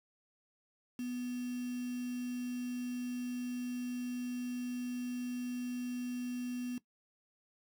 sine tone with quantisation, 246.9 Hz, B3, in tune, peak -36 dBFS, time 0.99-6.78 s, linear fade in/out 2 ms, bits 8, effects noise-tail reverb RT60 0.1 s tail -17 dB re dry

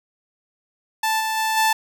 sawtooth tone with level steps, 880 Hz, A5, in tune, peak -15 / -18 / -16 / -12 dBFS, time 1.03-1.73 s, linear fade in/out 5 ms, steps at 1.19 / 1.36 / 1.56 s, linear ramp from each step 20 ms, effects 8-bit

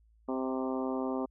harmonic tone with a mistuned harmonic, 130.81 Hz, C3, in tune, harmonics 2 / 3 / 4 / 5 / 6 / 7 / 8 / 9, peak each -33 / -37 / -39 / -41 / -43 / -44 / -45 / -46 dBFS, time 0.28-1.26 s, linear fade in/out 10 ms, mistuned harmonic 5, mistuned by -18 cents, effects added 55 Hz sine -61 dBFS peak until 1.3 s

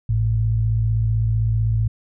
sine tone pair together, 55.7 / 111.4 Hz, A1 / A2, +22 / +22 cents, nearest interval octave, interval 1200 cents, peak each -23 / -17 dBFS, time 0.09-1.88 s, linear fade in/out 5 ms, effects none

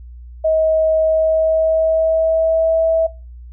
sine tone with pitch glide, 635 to 651 Hz, D#5 to E5, +35 to -22 cents, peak -12 dBFS, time 0.44-3.07 s, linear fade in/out 10 ms, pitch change +43 cents, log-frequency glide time 1-2.84 s, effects noise-tail reverb RT60 0.3 s tail -21 dB re dry + added 60 Hz sine -33 dBFS peak until 3.52 s

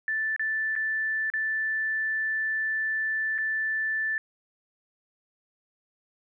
sine tone with dropouts, 1760 Hz, A6, in tune, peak -25 dBFS, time 0.08-4.18 s, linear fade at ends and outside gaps 1 ms, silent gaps 0.363-0.395 / 0.754-0.762 / 1.301-1.337 / 3.38-3.385 s, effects none

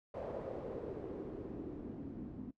white noise with low-pass filter sweep, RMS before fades -44 dBFS, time 0.14-2.51 s, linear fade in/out 5 ms, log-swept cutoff 580 to 240 Hz, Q 3.1, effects noise-tail reverb RT60 0.1 s tail -19 dB re dry

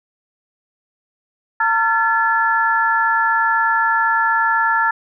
sine tone cluster, 908 / 1366 / 1725 Hz, A#5 / F6 / A6, -46 / -39 / -35 cents, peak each -18 dBFS, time 1.6-4.91 s, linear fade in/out 5 ms, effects none

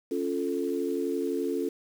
sine chord, Db augmented, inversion none, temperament equal, 277.2 / 349.2 / 440 Hz, Db4 / F4 / A4, 0 / 0 / 0 cents, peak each -31 dBFS, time 0.11-1.69 s, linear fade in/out 5 ms, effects 8-bit

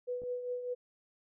sine tone with tremolo, 493.9 Hz, B4, in tune, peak -32 dBFS, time 0.07-0.75 s, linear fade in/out 20 ms, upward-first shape triangle, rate 5 Hz, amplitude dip 60%
clicks, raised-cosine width 2 ms, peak -39 dBFS, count 2, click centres 0.219 / 0.236 s
effects none

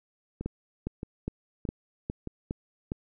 two click trains, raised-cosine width 3 ms, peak -22 / -18 dBFS, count 4 / 7, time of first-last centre 0.41-2.273 / 0.46-2.919 s, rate 1.61 / 2.44 Hz, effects none

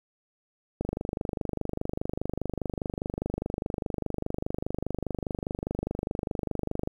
click train, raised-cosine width 2 ms, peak -16 dBFS, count 152, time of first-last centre 0.81-6.874 s, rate 24.9 Hz, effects 9-bit

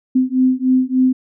sine beating tone pair, 255.7 / 259.1 Hz, C4 / C4, -40 / -17 cents, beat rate 3.4 Hz, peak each -15 dBFS, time 0.15-1.13 s, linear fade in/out 10 ms, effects none

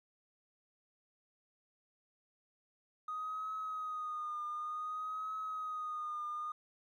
triangle tone with vibrato, 1244.5 Hz, D#6, in tune, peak -34 dBFS, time 3.08-6.52 s, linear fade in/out 5 ms, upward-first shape triangle, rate 0.55 Hz, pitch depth 54 cents each way, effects tanh soft clip ceiling -35 dBFS

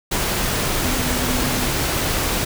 sine tone in noise, 250.9 Hz, B3, 28 cents sharp, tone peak -26 dBFS, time 0.84-1.67 s, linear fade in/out 10 ms, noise pink, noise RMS -21 dBFS, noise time 0.11-2.45 s, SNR -8 dB, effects none

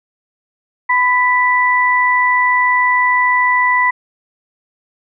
sine tone pair together, 1000 / 1973.6 Hz, B5 / B6, +21 / -2 cents, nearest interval octave, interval 1177 cents, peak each -13 dBFS, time 0.89-3.91 s, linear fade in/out 10 ms, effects none

